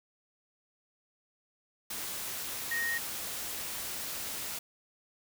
sine tone in noise, 1864.7 Hz, A#6, in tune, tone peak -30 dBFS, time 2.71-2.98 s, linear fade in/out 5 ms, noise white, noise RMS -38 dBFS, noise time 1.9-4.59 s, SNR +5 dB, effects none

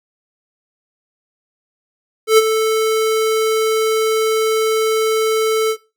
square tone with ADSR envelope, 440 Hz, A4, in tune, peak -5 dBFS, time 2.27-5.77 s, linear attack 110 ms, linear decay 29 ms, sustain -9 dB, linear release 70 ms, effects noise-tail reverb RT60 0.3 s tail -20 dB re dry

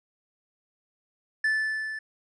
triangle tone with level ramp, 1750 Hz, A6, 10 cents flat, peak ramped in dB -19 to -31 dBFS, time 1.44-1.99 s, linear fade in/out 5 ms, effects resampled to 22050 Hz

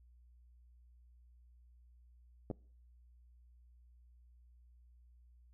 clicks, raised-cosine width 2 ms, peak -27 dBFS, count 2, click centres 2.502 / 2.512 s, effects noise-tail reverb RT60 0.5 s tail -25 dB re dry + added 60 Hz sine -60 dBFS peak until 5.53 s

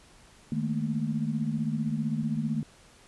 sine tone cluster, 153.5 / 216.1 / 231.6 Hz, D#3 / A3 / A#3, -23 / -31 / -11 cents, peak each -31 dBFS, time 0.52-2.63 s, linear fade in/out 2 ms, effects pink hiss -56 dBFS RMS until 3.07 s + resampled to 24000 Hz

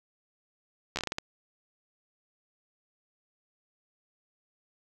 slowing click train, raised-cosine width 0.2 ms, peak -14 dBFS, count 8, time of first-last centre 0.96-1.184 s, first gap 12 ms, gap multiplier 1.32, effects none

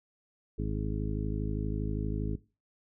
harmonic tone, 52.5 Hz, G#1, 19 cents sharp, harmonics 1 / 2 / 3 / 4 / 5 / 6 / 8, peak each -33 / -36 / -38 / -39 / -40 / -41 / -42 dBFS, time 0.58-2.36 s, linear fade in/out 10 ms, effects noise-tail reverb RT60 0.3 s tail -19 dB re dry

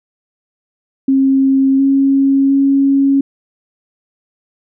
sine tone with pitch steps, 269 / 273.2 / 275.2 Hz, C4 / C#4 / C#4, +48 / -25 / -12 cents, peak -8 dBFS, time 1.08-3.21 s, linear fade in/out 5 ms, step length 710 ms, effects none

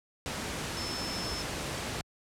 sine tone in noise, 5274 Hz, E8, in tune, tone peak -37 dBFS, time 0.77-1.42 s, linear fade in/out 0 ms, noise pink, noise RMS -35 dBFS, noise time 0.26-2.01 s, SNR -5 dB, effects high-pass 60 Hz 12 dB/octave + low-pass 9000 Hz 12 dB/octave

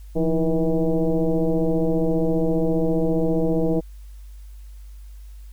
sine tone with frequency modulation, 155.56 Hz, D#3, in tune, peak -17 dBFS, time 0.15-3.81 s, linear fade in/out 20 ms, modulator 163 Hz, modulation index 2.6, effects added 50 Hz sine -37 dBFS peak until 5.52 s + white hiss -59 dBFS RMS until 5.52 s

